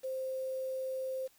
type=tone with quantisation; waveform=sine; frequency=523.3 Hz; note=C5; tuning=in tune; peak=-34 dBFS; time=0.03-1.28 s; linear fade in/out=20 ms; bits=9; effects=white hiss -66 dBFS RMS until 1.38 s